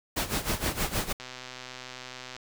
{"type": "noise with tremolo", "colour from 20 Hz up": "pink", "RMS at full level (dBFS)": -27, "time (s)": [0.16, 1.13], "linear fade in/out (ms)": 10, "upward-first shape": "sine", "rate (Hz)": 6.4, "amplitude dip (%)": 80}
{"type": "click train", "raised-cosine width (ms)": 0.2, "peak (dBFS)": -23, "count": 149, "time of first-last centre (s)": [1.2, 2.365], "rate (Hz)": 127}
{"effects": []}